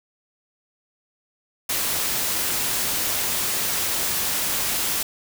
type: noise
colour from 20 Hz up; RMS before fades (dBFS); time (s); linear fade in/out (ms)
white; -24; 1.69-5.03; 5
effects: none